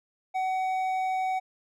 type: tone with hard clipping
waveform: sine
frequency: 752 Hz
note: F#5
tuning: 28 cents sharp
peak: -27 dBFS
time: 0.34-1.4 s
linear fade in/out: 20 ms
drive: 6 dB
effects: none